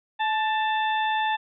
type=harmonic tone with a mistuned harmonic; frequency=886 Hz; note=A5; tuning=12 cents sharp; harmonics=1 / 2 / 3 / 4; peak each=-23 / -29 / -35 / -34 dBFS; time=0.19-1.37 s; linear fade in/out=20 ms; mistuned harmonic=1; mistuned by=-42 cents; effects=none